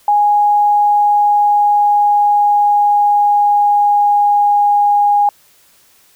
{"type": "tone with pitch glide", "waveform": "sine", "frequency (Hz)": [827, 820.8], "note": ["G#5", "G#5"], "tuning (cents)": [-8, -21], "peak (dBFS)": -8, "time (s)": [0.08, 5.29], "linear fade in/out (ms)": 2, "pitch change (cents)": -13, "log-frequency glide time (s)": [0.59, 5.07], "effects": ["white hiss -50 dBFS RMS until 6.15 s"]}